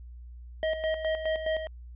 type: tone with tremolo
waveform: square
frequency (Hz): 633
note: D#5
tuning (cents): +30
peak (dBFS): -26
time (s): 0.63-1.67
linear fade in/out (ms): 0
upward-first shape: square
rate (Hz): 4.8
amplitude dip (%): 60
effects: added 60 Hz sine -42 dBFS peak until 1.95 s + resampled to 8000 Hz